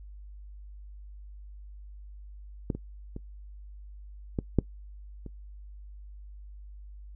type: clicks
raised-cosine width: 3 ms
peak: -15 / -23 / -25 / -15 / -8 / -28 dBFS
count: 6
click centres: 2.702 / 2.75 / 3.164 / 4.388 / 4.587 / 5.263 s
effects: noise-tail reverb RT60 0.1 s tail -21 dB re dry + added 50 Hz sine -43 dBFS peak until 7.15 s